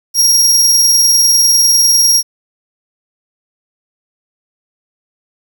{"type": "tone with tremolo", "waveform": "sawtooth", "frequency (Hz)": 5610, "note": "F8", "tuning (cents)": 7, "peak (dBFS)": -3, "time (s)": [0.14, 2.23], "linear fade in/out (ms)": 50, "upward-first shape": "sine", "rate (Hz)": 20, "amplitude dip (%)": 30, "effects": ["7-bit"]}